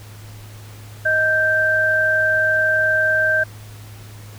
sine tone pair together, 626.8 / 1568 Hz, D#5 / G6, +13 / 0 cents, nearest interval octave + major third, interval 1587 cents, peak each -21 / -15 dBFS, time 1.05-3.44 s, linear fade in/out 10 ms, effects added 105 Hz sine -36 dBFS peak until 4.38 s + pink hiss -44 dBFS RMS until 4.38 s

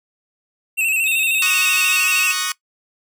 square tone with vibrato, 2637 Hz, E7, in tune, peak -17 dBFS, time 0.77-2.33 s, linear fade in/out 20 ms, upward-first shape square, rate 13 Hz, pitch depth 50 cents each way
square tone with tremolo, 3679 Hz, A#7, 24 cents flat, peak -25 dBFS, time 1.06-1.97 s, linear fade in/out 5 ms, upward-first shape sine, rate 18 Hz, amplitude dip 30%
10% pulse chord, D# minor seventh, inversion third, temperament equal, 1108.7 / 1244.5 / 1480 / 1864.7 Hz, C#6 / D#6 / F#6 / A#6, 0 / 0 / 0 / 0 cents, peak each -17 dBFS, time 1.42-2.52 s, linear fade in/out 2 ms
effects noise-tail reverb RT60 0.1 s tail -20 dB re dry

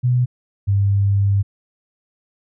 sine tone pair in turn, 124.3 / 99.63 Hz, B2 / G2, +12 / +29 cents, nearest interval major third, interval 383 cents, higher first, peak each -13 dBFS, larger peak neither, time 0.03-0.26 / 0.67-1.43 s, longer second, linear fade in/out 20 ms, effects none

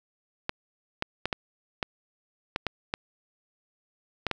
clicks, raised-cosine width 0.3 ms, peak -11 dBFS, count 10, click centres 0.494 / 1.024 / 1.256 / 1.328 / 1.828 / 2.561 / 2.667 / 2.939 / 4.267 / 4.313 s, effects none

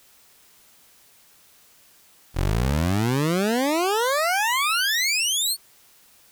20% pulse exponential sweep, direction up, 41.2 to 4510 Hz, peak -15 dBFS, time 2.34-5.57 s, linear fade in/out 50 ms, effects white hiss -55 dBFS RMS until 6.31 s

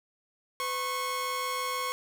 sawtooth tone pair together, 503.5 / 1093 Hz, B4 / C#6, +33 / -25 cents, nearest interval octave + minor second, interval 1342 cents, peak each -33 / -27 dBFS, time 0.6-1.92 s, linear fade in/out 0 ms, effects none

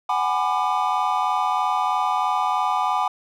triangle chord, G# half-diminished seventh, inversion third, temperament just, 747.5 / 830.6 / 996.7 / 1196.1 Hz, F#5 / G#5 / B5 / D6, +17 / 0 / +16 / +31 cents, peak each -23 dBFS, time 0.09-3.08 s, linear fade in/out 5 ms, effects none

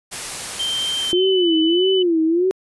white noise, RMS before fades -28 dBFS, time 0.11-1.13 s, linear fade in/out 20 ms
sine tone with pitch glide, 3138 to 2998 Hz, G7 to F#7, +1 to +22 cents, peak -20 dBFS, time 0.59-2.03 s, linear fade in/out 10 ms, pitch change -79 cents, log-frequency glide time 1.01-1.35 s
sine tone with vibrato, 349.2 Hz, F4, in tune, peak -14 dBFS, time 1.13-2.51 s, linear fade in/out 0 ms, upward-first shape sine, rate 1.6 Hz, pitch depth 160 cents each way
effects resampled to 24000 Hz

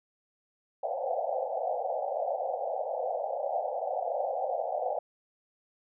white band-pass noise, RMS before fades -32 dBFS, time 0.83-4.99 s, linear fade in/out 5 ms, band 500 to 800 Hz, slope 96 dB/octave, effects none

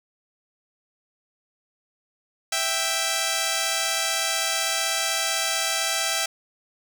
5% pulse tone pair together, 659.3 / 784 Hz, E5 / G5, 0 / 0 cents, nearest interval minor third, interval 300 cents, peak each -14 dBFS, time 2.52-6.26 s, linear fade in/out 5 ms, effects none

